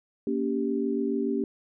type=chord; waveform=sine; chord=G diminished; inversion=first; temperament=just; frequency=235.2 / 282.2 / 392 Hz; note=Bb3 / Db4 / G4; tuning=+16 / +31 / 0 cents; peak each=-29 dBFS; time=0.27-1.44 s; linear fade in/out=2 ms; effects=none